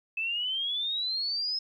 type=exponential sweep; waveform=sine; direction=up; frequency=2600 to 5180 Hz; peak=-28 dBFS; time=0.17-1.59 s; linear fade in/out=5 ms; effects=11-bit